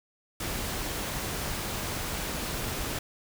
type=noise; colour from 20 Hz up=pink; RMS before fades=-33 dBFS; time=0.4-2.99 s; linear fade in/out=5 ms; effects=none